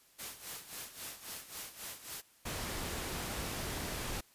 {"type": "noise with tremolo", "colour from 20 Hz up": "white", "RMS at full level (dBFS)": -42, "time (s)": [0.18, 2.22], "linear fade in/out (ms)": 20, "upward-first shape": "sine", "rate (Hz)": 3.7, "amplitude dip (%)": 75}
{"type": "noise", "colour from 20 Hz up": "pink", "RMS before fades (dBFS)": -39, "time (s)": [2.45, 4.21], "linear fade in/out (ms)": 10}
{"effects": ["white hiss -65 dBFS RMS until 4.34 s", "resampled to 32000 Hz"]}